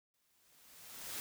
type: noise with exponential growth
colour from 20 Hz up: white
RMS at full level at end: -41 dBFS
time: 0.14-1.2 s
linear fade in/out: 0 ms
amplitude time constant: 230 ms
effects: none